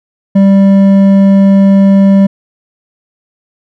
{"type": "tone with hard clipping", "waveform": "triangle", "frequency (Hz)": 196, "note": "G3", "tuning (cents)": 0, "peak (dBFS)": -4, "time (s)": [0.35, 2.27], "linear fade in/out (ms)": 10, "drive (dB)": 10, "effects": []}